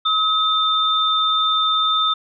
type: tone pair together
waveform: sine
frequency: 1277 / 3591 Hz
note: D#6 / A7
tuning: +45 / +35 cents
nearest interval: octave + tritone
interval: 1790 cents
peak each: -18 dBFS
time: 0.05-2.14 s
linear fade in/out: 10 ms
effects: none